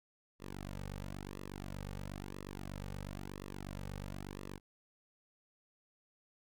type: tone with flanger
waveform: sawtooth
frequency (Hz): 48.36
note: G1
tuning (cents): -23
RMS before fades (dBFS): -45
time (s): 0.39-4.6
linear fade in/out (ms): 50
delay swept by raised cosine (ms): 1.3 to 3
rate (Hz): 0.99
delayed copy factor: -0.95
effects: none